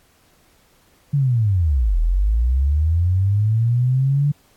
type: linear two-way sweep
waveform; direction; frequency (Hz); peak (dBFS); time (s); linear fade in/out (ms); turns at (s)
sine; down then up; 147 to 38.8 to 147; -14; 1.13-4.32; 10; 1.99
effects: pink hiss -57 dBFS RMS until 4.56 s + AAC 64 kbps